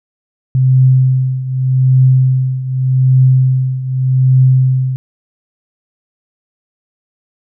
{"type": "tone with tremolo", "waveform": "sine", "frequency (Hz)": 130, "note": "C3", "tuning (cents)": -11, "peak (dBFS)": -4, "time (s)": [0.55, 4.96], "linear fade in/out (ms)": 0, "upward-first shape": "triangle", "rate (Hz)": 0.84, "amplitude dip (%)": 80, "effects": []}